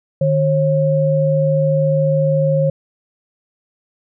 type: tone pair together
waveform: sine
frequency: 152.34 / 541 Hz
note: D#3 / C#5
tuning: -36 / -42 cents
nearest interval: octave + minor seventh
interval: 2194 cents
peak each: -15 dBFS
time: 0.21-2.7 s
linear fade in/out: 5 ms
effects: none